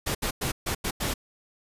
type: noise bursts at uneven times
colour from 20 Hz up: pink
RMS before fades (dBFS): -28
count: 6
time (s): 0.06-0.15 / 0.22-0.31 / 0.41-0.52 / 0.66-0.75 / 0.84-0.91 / 1-1.14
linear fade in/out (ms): 10
effects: resampled to 32000 Hz